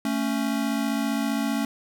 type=tone pair together; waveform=square; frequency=222 / 277.2 Hz; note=A3 / C#4; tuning=+16 / 0 cents; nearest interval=major third; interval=384 cents; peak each=-27 dBFS; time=0.05-1.65 s; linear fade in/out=2 ms; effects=none